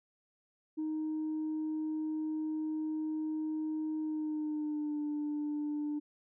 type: tone with pitch glide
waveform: sine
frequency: 311.1 to 296.7 Hz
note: D#4 to D4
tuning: 0 to +18 cents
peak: -31 dBFS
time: 0.77-6 s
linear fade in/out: 20 ms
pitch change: -82 cents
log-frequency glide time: 4-5.01 s
effects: tanh soft clip ceiling -30 dBFS